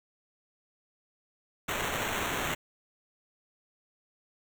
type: noise with sample-and-hold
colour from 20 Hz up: white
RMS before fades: -32 dBFS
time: 1.68-2.55 s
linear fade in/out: 10 ms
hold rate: 4900 Hz
effects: none